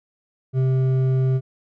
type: tone with hard clipping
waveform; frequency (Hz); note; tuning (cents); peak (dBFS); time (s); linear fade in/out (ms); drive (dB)
sine; 130.81; C3; 0; -18; 0.53-1.41; 50; 7
effects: none